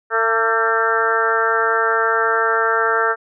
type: harmonic tone with a mistuned harmonic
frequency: 225.4 Hz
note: A3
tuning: 42 cents sharp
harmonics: 2 / 3 / 4 / 5 / 6 / 7 / 8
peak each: -21 / -25 / -25 / -26 / -19 / -21 / -25 dBFS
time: 0.1-3.16 s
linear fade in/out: 50 ms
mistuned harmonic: 5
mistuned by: +37 cents
effects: none